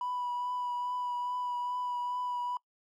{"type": "tone with vibrato", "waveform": "triangle", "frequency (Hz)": 984, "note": "B5", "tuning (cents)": -7, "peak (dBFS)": -29, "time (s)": [0.01, 2.57], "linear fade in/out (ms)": 2, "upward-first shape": "triangle", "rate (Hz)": 2.4, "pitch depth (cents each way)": 19, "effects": ["noise-tail reverb RT60 0.1 s tail -25 dB re dry", "tanh soft clip ceiling -27 dBFS"]}